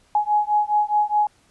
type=beating tone pair; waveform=sine; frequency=836 / 840.8 Hz; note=G#5 / G#5; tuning=+11 / +21 cents; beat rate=4.8 Hz; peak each=-20 dBFS; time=0.15-1.27 s; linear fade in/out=2 ms; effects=pink hiss -59 dBFS RMS until 1.5 s + resampled to 24000 Hz